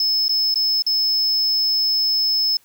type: tone with dropouts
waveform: triangle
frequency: 5220 Hz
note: E8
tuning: 18 cents flat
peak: -15 dBFS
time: 0-2.57 s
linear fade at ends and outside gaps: 2 ms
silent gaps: 0.282-0.293 / 0.542-0.557 / 0.822-0.865 s
effects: white hiss -57 dBFS RMS until 2.64 s + high-pass 60 Hz 12 dB/octave